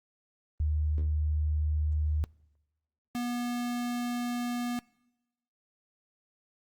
sine / square tone pair in turn, 76.1 / 242.1 Hz, D#2 / B3, -38 / -34 cents, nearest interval octave + minor sixth, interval 2004 cents, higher second, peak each -25 / -31 dBFS, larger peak first, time 0.6-2.24 / 3.15-4.79 s, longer neither, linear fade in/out 0 ms, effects noise-tail reverb RT60 1.0 s tail -25 dB re dry + Opus 32 kbps

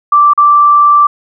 sine tone with dropouts, 1171 Hz, D6, 5 cents flat, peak -3 dBFS, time 0.12-1.07 s, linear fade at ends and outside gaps 5 ms, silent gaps 0.335-0.376 s, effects none

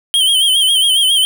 square tone with vibrato, 3144 Hz, G7, 4 cents sharp, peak -10 dBFS, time 0.14-1.25 s, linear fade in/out 0 ms, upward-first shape sine, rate 7.3 Hz, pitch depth 74 cents each way, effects none

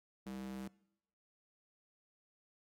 square tone with high-pass filter, 65.41 Hz, C2, in tune, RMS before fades -45 dBFS, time 0.26-0.68 s, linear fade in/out 5 ms, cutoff 210 Hz, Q 2.6, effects noise-tail reverb RT60 0.9 s tail -24 dB re dry + AAC 48 kbps

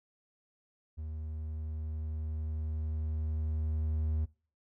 triangle tone with level ramp, 77.78 Hz, D#2, in tune, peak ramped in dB -35 to -26 dBFS, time 0.97-4.26 s, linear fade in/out 20 ms, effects noise-tail reverb RT60 0.4 s tail -23 dB re dry

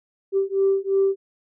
sine beating tone pair, 388.6 / 391.5 Hz, G4 / G4, -15 / -2 cents, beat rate 2.9 Hz, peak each -20 dBFS, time 0.32-1.16 s, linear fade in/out 50 ms, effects tanh soft clip ceiling -11 dBFS

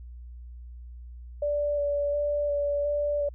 sine tone with vibrato, 580 Hz, D5, 22 cents flat, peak -24 dBFS, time 1.42-3.29 s, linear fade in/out 5 ms, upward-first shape square, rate 1.4 Hz, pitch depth 12 cents each way, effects added 60 Hz sine -40 dBFS peak until 3.34 s

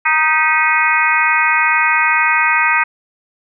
harmonic tone with a mistuned harmonic, 311.1 Hz, D#4, in tune, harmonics 3 / 4 / 5 / 6 / 7 / 8, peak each -18 / -18 / -18 / -18 / -18 / -18 dBFS, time 0.05-2.84 s, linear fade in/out 10 ms, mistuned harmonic 6, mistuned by +63 cents, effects none

